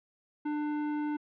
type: tone with tanh clipping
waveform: sine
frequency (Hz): 298.2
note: D4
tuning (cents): +27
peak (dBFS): -32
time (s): 0.45-1.17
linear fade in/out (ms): 10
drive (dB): 17
effects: low-pass 2000 Hz 12 dB/octave